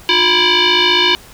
sine tone with frequency modulation, 302.5 Hz, D#4, 49 cents flat, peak -9 dBFS, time 0.09-1.15 s, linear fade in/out 0 ms, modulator 660 Hz, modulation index 5.8, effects pink hiss -40 dBFS RMS until 1.33 s

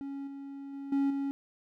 triangle tone with level steps, 277.2 Hz, C#4, in tune, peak -34 / -38 / -36 / -23 / -28 dBFS, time 0.01-1.31 s, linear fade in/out 0 ms, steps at 0.27 / 0.73 / 0.92 / 1.1 s, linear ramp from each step 5 ms, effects none

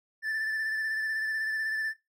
triangle tone with vibrato, 1760 Hz, A6, in tune, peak -27 dBFS, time 0.22-1.94 s, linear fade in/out 50 ms, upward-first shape square, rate 16 Hz, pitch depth 19 cents each way, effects noise-tail reverb RT60 0.2 s tail -17 dB re dry

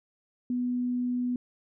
sine tone, 246.9 Hz, B3, in tune, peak -26 dBFS, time 0.5-1.36 s, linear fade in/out 2 ms, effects none

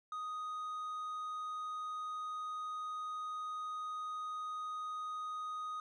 triangle tone, 1246 Hz, D#6, 2 cents sharp, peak -37 dBFS, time 0.12-5.8 s, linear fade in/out 2 ms, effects resampled to 22050 Hz + 13-bit

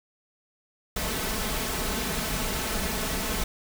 pink noise with comb filter, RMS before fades -29 dBFS, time 0.96-3.44 s, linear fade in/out 5 ms, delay 4.6 ms, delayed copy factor +0.6, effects none

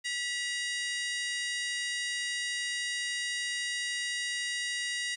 harmonic tone with a mistuned harmonic, 950 Hz, A#5, 33 cents sharp, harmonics 2 / 3 / 4 / 5 / 6 / 7 / 8 / 9 / 10, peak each -34 / -38 / -40 / -42 / -44 / -45 / -46 / -47 / -48 dBFS, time 0.04-5.16 s, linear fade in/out 20 ms, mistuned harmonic 2, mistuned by +47 cents, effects 11-bit

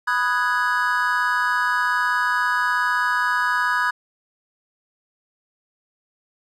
triangle chord, G# minor seventh, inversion first, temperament equal, 987.8 / 1244.5 / 1480 / 1661.2 Hz, B5 / D#6 / F#6 / G#6, 0 / 0 / 0 / 0 cents, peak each -22 / -23 / -23 / -21 dBFS, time 0.07-3.91 s, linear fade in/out 10 ms, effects none

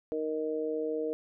harmonic tone, 155.56 Hz, D#3, in tune, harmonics 2 / 3 / 4, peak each -36 / -31 / -39 dBFS, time 0.12-1.13 s, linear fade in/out 0 ms, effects none

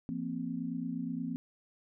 sine chord, F suspended fourth, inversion none, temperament equal with one note detuned, 171.02 / 233.1 / 261.6 Hz, F3 / Bb3 / C4, -36 / 0 / 0 cents, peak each -39 / -38 / -37 dBFS, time 0.09-1.36 s, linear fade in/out 0 ms, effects none

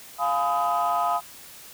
sine chord, F half-diminished seventh, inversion none, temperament just, 698.5 / 838.1 / 1005.8 / 1257.2 Hz, F5 / Ab5 / Cb6 / Eb6, 0 / +16 / +31 / +18 cents, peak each -24 / -27 / -27 / -25 dBFS, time 0.18-1.21 s, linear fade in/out 50 ms, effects tanh soft clip ceiling -15 dBFS + white hiss -45 dBFS RMS until 1.73 s

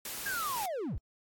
white noise, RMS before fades -39 dBFS, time 0.05-0.66 s, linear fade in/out 2 ms
triangle linear sweep, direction down, 1651 to 30.87 Hz, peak -31 dBFS, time 0.26-0.98 s, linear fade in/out 0 ms
effects AAC 64 kbps

